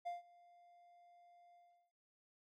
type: tone with ADSR envelope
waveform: triangle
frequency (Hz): 699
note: F5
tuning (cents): +1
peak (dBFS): -37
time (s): 0.05-1.92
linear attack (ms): 20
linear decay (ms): 150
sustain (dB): -24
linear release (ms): 370
effects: none